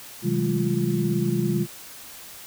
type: tone cluster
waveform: sine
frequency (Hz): 130.3 / 161 / 189.9 / 207.8 / 348.2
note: C3 / E3 / F#3 / G#3 / F4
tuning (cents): -7 / -41 / +45 / +1 / -5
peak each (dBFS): -27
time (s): 0.22-1.67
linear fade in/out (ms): 50
effects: white hiss -42 dBFS RMS until 2.46 s